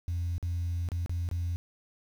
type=tone with dropouts; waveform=sine; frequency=86.3 Hz; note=F2; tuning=20 cents flat; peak=-27 dBFS; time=0.08-1.56 s; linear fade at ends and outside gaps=0 ms; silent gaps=0.381-0.427 / 0.888-0.918 / 1.061-1.095 / 1.289-1.313 s; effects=tanh soft clip ceiling -26 dBFS + 9-bit